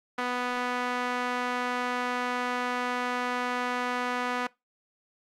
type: tone with band-pass filter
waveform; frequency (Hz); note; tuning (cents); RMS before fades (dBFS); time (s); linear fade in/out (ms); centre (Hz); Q
sawtooth; 247.3; B3; +3; -30; 0.18-4.47; 5; 1400; 0.96
effects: noise-tail reverb RT60 0.2 s tail -21 dB re dry + Opus 48 kbps